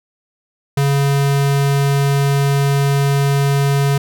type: tone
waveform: square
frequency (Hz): 140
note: C#3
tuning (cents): +18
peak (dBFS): -13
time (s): 0.77-3.98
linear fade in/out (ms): 5
effects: none